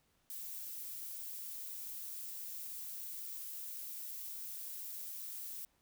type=noise; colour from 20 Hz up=violet; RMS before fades=-45 dBFS; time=0.3-5.65 s; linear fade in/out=0 ms; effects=pink hiss -75 dBFS RMS until 5.81 s